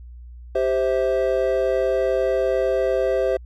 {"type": "chord", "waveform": "triangle", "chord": "C major", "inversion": "second", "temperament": "equal with one note detuned", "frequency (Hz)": [392, 523.3, 652.1], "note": ["G4", "C5", "E5"], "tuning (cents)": [0, 0, -19], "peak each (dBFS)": [-21, -19, -22], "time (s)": [0.55, 3.37], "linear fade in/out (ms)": 5, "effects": ["added 60 Hz sine -37 dBFS peak until 3.45 s"]}